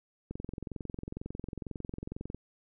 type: click train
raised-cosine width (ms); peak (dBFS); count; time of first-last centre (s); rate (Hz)
3; -25; 46; 0.31-2.346; 22.1
effects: none